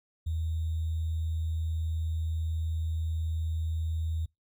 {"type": "tone with sample-and-hold", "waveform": "sine", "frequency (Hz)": 80.7, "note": "E2", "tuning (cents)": -36, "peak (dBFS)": -28, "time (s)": [0.26, 4.26], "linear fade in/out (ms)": 10, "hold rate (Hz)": 3675, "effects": ["noise-tail reverb RT60 0.2 s tail -26 dB re dry"]}